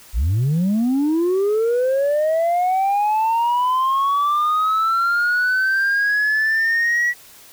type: linear sweep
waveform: sine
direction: up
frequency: 46.88 to 1941 Hz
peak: -13 dBFS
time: 0.13-7.14 s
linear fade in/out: 50 ms
effects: tanh soft clip ceiling -14 dBFS + white hiss -45 dBFS RMS until 7.52 s